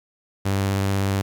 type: tone with vibrato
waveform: sawtooth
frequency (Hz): 98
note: G2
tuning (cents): 0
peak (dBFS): -16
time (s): 0.45-1.22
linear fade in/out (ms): 10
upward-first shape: sine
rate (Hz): 16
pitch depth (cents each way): 17
effects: 9-bit